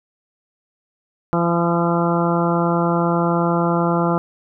harmonic tone with a mistuned harmonic, 170.4 Hz, F3, 42 cents flat, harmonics 1 / 2 / 3 / 4 / 5 / 6 / 7 / 8, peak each -19 / -22 / -24 / -25 / -26 / -27 / -27 / -28 dBFS, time 1.33-4.18 s, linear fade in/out 0 ms, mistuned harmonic 7, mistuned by +25 cents, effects none

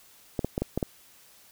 clicks, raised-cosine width 2 ms, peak -13 dBFS, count 6, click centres 0.392 / 0.446 / 0.579 / 0.62 / 0.776 / 0.828 s, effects white hiss -56 dBFS RMS until 1.51 s

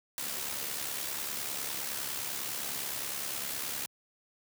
white noise with amplitude modulation, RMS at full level -34 dBFS, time 0.18-3.86 s, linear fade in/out 0 ms, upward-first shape sine, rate 69.8 Hz, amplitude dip 50%, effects high-pass 80 Hz 12 dB/octave

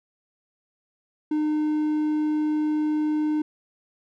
triangle tone, 304.5 Hz, D#4, 37 cents flat, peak -19 dBFS, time 1.31-3.42 s, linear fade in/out 5 ms, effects none

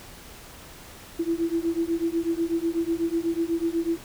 sine beating tone pair, 329.6 / 337.7 Hz, E4 / E4, 0 / +42 cents, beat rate 8.1 Hz, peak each -26 dBFS, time 1.19-3.98 s, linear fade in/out 10 ms, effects pink hiss -45 dBFS RMS until 4.04 s

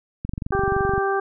click train, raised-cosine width 5 ms, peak -15 dBFS, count 18, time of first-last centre 0.25-0.98 s, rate 23.3 Hz
harmonic tone, 392 Hz, G4, in tune, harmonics 1 / 2 / 3 / 4, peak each -22 / -25 / -27 / -28 dBFS, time 0.52-1.2 s, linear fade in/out 5 ms
effects none

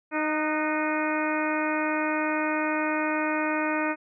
harmonic tone with a mistuned harmonic, 308.5 Hz, D#4, 15 cents flat, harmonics 1 / 2 / 3 / 4 / 5 / 6 / 7 / 8, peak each -28 / -31 / -32 / -34 / -33 / -35 / -37 / -35 dBFS, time 0.11-3.96 s, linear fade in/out 50 ms, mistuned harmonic 5, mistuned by -45 cents, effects none

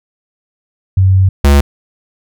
sine / square tone pair in turn, 94.9 / 70.71 Hz, F#2 / C#2, +44 / +35 cents, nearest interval perfect fourth, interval 509 cents, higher first, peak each -5 dBFS, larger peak neither, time 0.97-1.29 / 1.44-1.61 s, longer first, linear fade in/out 5 ms, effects none

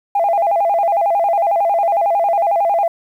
sine tone with vibrato, 738 Hz, F#5, 5 cents flat, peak -11 dBFS, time 0.15-2.88 s, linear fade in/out 5 ms, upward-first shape square, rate 11 Hz, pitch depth 160 cents each way, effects tanh soft clip ceiling -8 dBFS + 8-bit

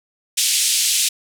white band-pass noise, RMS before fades -18 dBFS, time 0.37-1.09 s, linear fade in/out 10 ms, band 2700 to 10000 Hz, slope 24 dB/octave, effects none

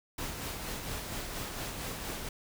pink noise with tremolo, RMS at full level -37 dBFS, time 0.18-2.29 s, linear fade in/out 5 ms, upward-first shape sine, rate 4.3 Hz, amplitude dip 35%, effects none

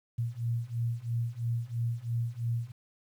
sine beating tone pair, 115.8 / 118.8 Hz, A#2 / A#2, -11 / +33 cents, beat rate 3 Hz, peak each -33 / -32 dBFS, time 0.18-2.72 s, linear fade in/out 10 ms, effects 10-bit

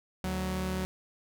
sawtooth tone pair together, 74.6 / 186.25 Hz, D2 / F#3, +28 / +12 cents, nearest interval octave + major third, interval 1584 cents, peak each -31 / -28 dBFS, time 0.24-0.85 s, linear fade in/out 0 ms, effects none

